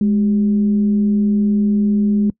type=tone with frequency modulation; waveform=sine; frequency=207.7 Hz; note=G#3; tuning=in tune; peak=-12 dBFS; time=0.01-2.3 s; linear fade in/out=2 ms; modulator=179 Hz; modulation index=0.27; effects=noise-tail reverb RT60 0.1 s tail -24 dB re dry + high-pass 60 Hz 12 dB/octave